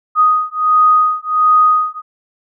sine beating tone pair, 1245 / 1246.4 Hz, D#6 / D#6, +1 / +3 cents, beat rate 1.4 Hz, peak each -12 dBFS, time 0.15-2.02 s, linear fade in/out 50 ms, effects none

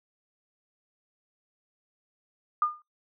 sine tone with exponential decay, 1213 Hz, D#6, 44 cents flat, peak -18 dBFS, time 2.62-2.82 s, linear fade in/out 2 ms, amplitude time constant 42 ms, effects noise-tail reverb RT60 0.2 s tail -25 dB re dry

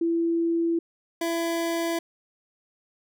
sine / 25% pulse tone pair in turn, 334.7 / 334.7 Hz, E4 / E4, +26 / +26 cents, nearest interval unison, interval 0 cents, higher neither, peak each -21 dBFS, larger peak neither, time 0.01-0.79 / 1.21-1.99 s, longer neither, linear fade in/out 5 ms, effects none

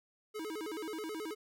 square tone with vibrato, 370 Hz, F#4, in tune, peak -39 dBFS, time 0.34-1.35 s, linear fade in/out 20 ms, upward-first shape square, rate 9.3 Hz, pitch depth 250 cents each way, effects none

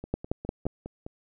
two click trains, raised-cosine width 2 ms, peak -13 / -24 dBFS, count 4 / 6, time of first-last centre 0.14-0.666 / 0.04-1.065 s, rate 5.7 / 4.88 Hz, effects none

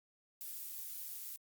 violet noise, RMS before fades -45 dBFS, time 0.41-1.36 s, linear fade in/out 0 ms, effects Opus 48 kbps

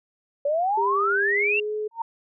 sine exponential sweep, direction up, 558 to 2794 Hz, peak -20 dBFS, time 0.45-1.6 s, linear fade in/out 5 ms
sine tone with pitch glide, 400 to 426.2 Hz, G4 to G#4, +35 to +45 cents, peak -25 dBFS, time 0.77-1.88 s, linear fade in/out 10 ms, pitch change +110 cents, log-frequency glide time 1.23-1.74 s
sine tone with exponential growth, 917 Hz, A#5, 29 cents flat, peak -20 dBFS, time 1.91-2.02 s, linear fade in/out 5 ms, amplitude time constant 22 ms
effects none

